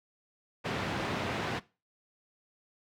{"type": "band-pass noise", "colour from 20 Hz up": "pink", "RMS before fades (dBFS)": -34, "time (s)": [0.64, 1.6], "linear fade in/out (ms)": 20, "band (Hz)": [110, 2900], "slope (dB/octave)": 12, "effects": ["noise-tail reverb RT60 0.3 s tail -20 dB re dry", "high-pass 60 Hz 12 dB/octave"]}